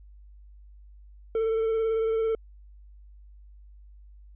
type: tone with vibrato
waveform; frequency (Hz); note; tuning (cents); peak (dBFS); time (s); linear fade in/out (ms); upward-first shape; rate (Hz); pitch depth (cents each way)
triangle; 447; A4; +27; -21; 1.35-2.35; 2; sine; 18; 21
effects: added 50 Hz sine -47 dBFS peak until 4.35 s + resampled to 8000 Hz

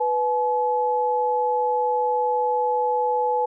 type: tone pair together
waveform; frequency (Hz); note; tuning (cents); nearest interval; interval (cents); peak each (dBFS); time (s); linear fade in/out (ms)
sine; 493.9 / 854.8; B4 / G#5; 0 / +50; major sixth; 950; -23 / -21; 0-3.46; 10
effects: none

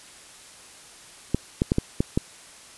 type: clicks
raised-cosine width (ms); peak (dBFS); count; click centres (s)
3; -7; 6; 1.346 / 1.619 / 1.719 / 1.784 / 2.005 / 2.175
effects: white hiss -47 dBFS RMS until 2.77 s + resampled to 24000 Hz

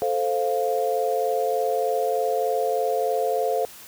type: chord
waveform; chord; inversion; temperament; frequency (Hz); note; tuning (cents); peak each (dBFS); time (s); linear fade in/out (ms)
sine; F major; first; equal; 440 / 523.3 / 698.5; A4 / C5 / F5; 0 / 0 / 0; -25; 0.02-3.65; 0
effects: white hiss -44 dBFS RMS until 3.87 s + high-pass 60 Hz 12 dB/octave

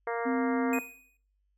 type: harmonic tone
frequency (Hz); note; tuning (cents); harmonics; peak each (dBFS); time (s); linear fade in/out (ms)
233.1; A#3; 0; 2 / 3 / 4 / 5 / 6 / 7 / 8 / 9; -32 / -36 / -38 / -40 / -42 / -43 / -44 / -45; 0.07-0.79; 2
type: tone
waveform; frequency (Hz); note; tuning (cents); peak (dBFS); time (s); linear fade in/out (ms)
sine; 260; C4; -11; -27; 0.25-0.8; 20
type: tone with exponential decay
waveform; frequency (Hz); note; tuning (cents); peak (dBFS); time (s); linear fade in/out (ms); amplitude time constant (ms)
square; 2489; D#7; 0; -31; 0.73-1.17; 2; 95
effects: noise-tail reverb RT60 0.5 s tail -18 dB re dry + added 49 Hz sine -70 dBFS peak until 1.57 s

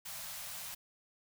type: band-stop noise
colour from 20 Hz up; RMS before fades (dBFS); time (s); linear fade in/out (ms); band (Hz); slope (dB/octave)
white; -44; 0.05-0.75; 10; 210 to 550; 96
effects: none

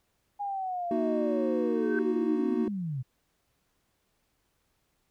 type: linear sweep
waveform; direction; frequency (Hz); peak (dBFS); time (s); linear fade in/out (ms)
sine; down; 822 to 120.6; -30; 0.39-3.03; 20
type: chord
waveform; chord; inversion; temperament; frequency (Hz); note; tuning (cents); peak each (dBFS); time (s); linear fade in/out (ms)
triangle; D# minor; second; equal; 233.1 / 311.1 / 370; A#3 / D#4 / F#4; 0 / 0 / 0; -29; 0.91-2.68; 2
type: tone with exponential growth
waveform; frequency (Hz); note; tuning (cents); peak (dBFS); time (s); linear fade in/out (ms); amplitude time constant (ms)
sine; 1542; G6; -29; -29; 1.68-1.99; 1; 67
effects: pink hiss -74 dBFS RMS until 5.1 s

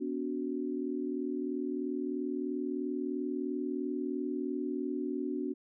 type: chord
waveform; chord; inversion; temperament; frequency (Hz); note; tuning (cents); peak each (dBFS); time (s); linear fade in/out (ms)
sine; B minor; none; equal with one note detuned; 246.9 / 287 / 370; B3 / D4 / F#4; 0 / -40 / 0; -37 / -35 / -37; 0-5.54; 20
effects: none

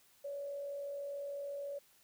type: tone with frequency modulation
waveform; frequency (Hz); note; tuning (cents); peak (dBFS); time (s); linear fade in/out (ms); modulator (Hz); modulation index
sine; 566; C#5; +36; -39; 0.24-1.79; 10; 46.3; 0.27
effects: white hiss -67 dBFS RMS until 2.03 s

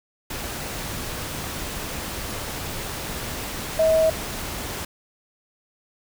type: tone in noise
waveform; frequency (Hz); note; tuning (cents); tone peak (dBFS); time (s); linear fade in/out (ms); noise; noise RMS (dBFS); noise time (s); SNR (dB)
sine; 640; D#5; +49; -15; 3.79-4.1; 5; pink; -31; 0.3-4.85; +13
effects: none

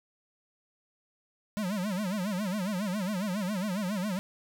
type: tone with vibrato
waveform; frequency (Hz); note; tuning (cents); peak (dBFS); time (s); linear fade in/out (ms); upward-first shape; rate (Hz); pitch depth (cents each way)
square; 196; G3; 0; -30; 1.57-4.19; 0; sine; 7.3; 180
effects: none

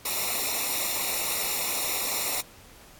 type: noise with comb filter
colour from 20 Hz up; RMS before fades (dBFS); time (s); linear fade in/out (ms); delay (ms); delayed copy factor
white; -28; 0.05-2.41; 5; 0.63; -0.85
effects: pink hiss -51 dBFS RMS until 2.99 s + AAC 64 kbps

